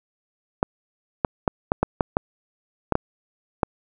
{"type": "clicks", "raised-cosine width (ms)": 1, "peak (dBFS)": -4, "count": 10, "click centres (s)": [0.629, 1.248, 1.478, 1.719, 1.83, 2.008, 2.169, 2.923, 2.954, 3.632], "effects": []}